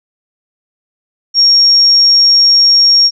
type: tone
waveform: sine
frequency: 5560 Hz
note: F8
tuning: 9 cents flat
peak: -4 dBFS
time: 1.34-3.11 s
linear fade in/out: 50 ms
effects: none